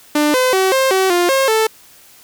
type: tone with pitch steps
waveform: sawtooth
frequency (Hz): 297.9 / 510 / 379.6 / 530 / 379.9 / 351.4 / 537 / 440.6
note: D4 / C5 / F#4 / C5 / F#4 / F4 / C5 / A4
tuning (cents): +25 / -44 / +44 / +22 / +46 / +11 / +45 / +2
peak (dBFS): -8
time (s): 0.15-1.67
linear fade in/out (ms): 5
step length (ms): 190
effects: white hiss -45 dBFS RMS until 2.23 s